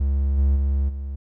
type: tone with level steps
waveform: triangle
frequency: 69 Hz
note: C#2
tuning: 7 cents flat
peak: -16 / -13 / -16 / -25 dBFS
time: 0-1.16 s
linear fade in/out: 10 ms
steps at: 0.37 / 0.55 / 0.88 s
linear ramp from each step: 20 ms
effects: none